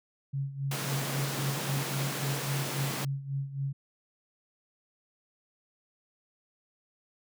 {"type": "tone with tremolo", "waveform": "sine", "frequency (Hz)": 137.9, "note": "C#3", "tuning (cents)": -9, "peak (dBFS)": -28, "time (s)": [0.33, 3.73], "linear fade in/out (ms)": 10, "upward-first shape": "sine", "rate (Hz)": 3.7, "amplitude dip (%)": 75}
{"type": "high-pass noise", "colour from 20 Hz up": "pink", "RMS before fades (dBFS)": -35, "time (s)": [0.71, 3.05], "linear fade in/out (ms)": 5, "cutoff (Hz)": 120, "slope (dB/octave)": 48}
{"effects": []}